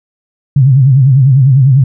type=tone with vibrato; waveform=sine; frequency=133.4 Hz; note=C3; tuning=34 cents sharp; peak=-3 dBFS; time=0.56-1.84 s; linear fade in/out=5 ms; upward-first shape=sine; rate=10 Hz; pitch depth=130 cents each way; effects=none